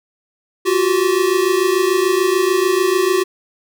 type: tone pair together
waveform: square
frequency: 354 / 380.8 Hz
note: F4 / F#4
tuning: +23 / +50 cents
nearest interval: minor second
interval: 127 cents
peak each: -18 / -16 dBFS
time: 0.65-3.24 s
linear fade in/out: 20 ms
effects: none